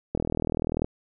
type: click train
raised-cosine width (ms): 2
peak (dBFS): -13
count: 29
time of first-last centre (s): 0.15-0.845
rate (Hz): 40.3
effects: none